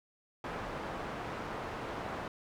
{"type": "low-pass noise", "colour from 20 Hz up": "white", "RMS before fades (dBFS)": -40, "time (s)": [0.44, 2.28], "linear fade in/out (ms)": 2, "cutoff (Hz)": 1100, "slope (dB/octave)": 12, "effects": []}